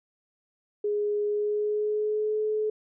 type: tone with pitch glide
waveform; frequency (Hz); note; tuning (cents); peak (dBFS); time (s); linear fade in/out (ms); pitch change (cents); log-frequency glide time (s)
sine; 415.3 to 429; G#4 to A4; 0 to -44; -24; 0.84-2.7; 5; +56; 1.26-2.4
effects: none